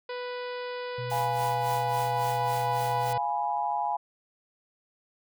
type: harmonic tone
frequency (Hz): 493.9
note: B4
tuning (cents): 0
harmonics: 1 / 2 / 3 / 4 / 5 / 6 / 7 / 8 / 9 / 10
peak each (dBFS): -34 / -40 / -44 / -46 / -48 / -50 / -51 / -52 / -53 / -54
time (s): 0.09-3.18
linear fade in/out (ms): 5
type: tone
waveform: sine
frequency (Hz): 123.47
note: B2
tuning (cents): 0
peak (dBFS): -34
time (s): 0.98-3.18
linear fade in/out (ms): 5
type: noise with tremolo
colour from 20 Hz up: white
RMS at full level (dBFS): -41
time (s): 1.1-3.13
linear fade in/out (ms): 2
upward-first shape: sine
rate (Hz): 3.6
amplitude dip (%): 80
type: chord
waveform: sine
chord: F diminished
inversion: none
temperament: equal with one note detuned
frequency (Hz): 698.5 / 830.6 / 983.8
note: F5 / Ab5 / Cb6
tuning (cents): 0 / 0 / -7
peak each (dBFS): -33 / -28 / -32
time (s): 1.11-3.97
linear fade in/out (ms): 10
effects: none